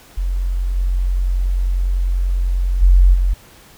sine tone with level steps, 45.13 Hz, F#1, 42 cents flat, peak -16 / -14 / -6 / -12 dBFS, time 0.17-3.34 s, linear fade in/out 10 ms, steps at 0.75 / 2.81 / 3.13 s, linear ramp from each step 20 ms, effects pink hiss -45 dBFS RMS until 3.77 s

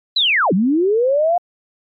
sine linear two-way sweep, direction down then up, 4100 to 169.1 to 717 Hz, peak -12 dBFS, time 0.16-1.38 s, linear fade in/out 5 ms, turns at 0.53 s, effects MP3 48 kbps

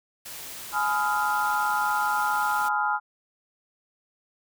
white noise, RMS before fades -39 dBFS, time 0.25-2.69 s, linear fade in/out 10 ms
sine chord, F half-diminished seventh, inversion first, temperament just, 838.1 / 1005.8 / 1257.2 / 1396.9 Hz, Ab5 / Cb6 / Eb6 / F6, +16 / +31 / +18 / 0 cents, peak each -26 / -30 / -30 / -27 dBFS, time 0.72-3 s, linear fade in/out 50 ms
effects none

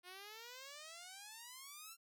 5% pulse exponential sweep, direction up, 351.2 to 1380 Hz, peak -40 dBFS, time 0.03-1.97 s, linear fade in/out 50 ms, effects none

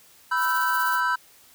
triangle chord, E minor, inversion second, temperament equal with one note detuned, 987.8 / 1318.5 / 1546.4 Hz, B5 / E6 / G6, 0 / 0 / -24 cents, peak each -23 / -25 / -23 dBFS, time 0.31-1.16 s, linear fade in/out 10 ms
violet noise with tremolo, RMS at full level -32 dBFS, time 0.36-1.01 s, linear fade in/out 50 ms, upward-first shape sine, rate 16 Hz, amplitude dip 50%
effects white hiss -54 dBFS RMS until 1.54 s

